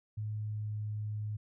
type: tone with pitch glide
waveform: sine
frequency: 106.8 to 106 Hz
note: G#2 to G#2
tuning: +49 to +36 cents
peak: -34 dBFS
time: 0.17-1.37 s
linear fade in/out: 10 ms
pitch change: -13 cents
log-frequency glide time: 0.31-0.78 s
effects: none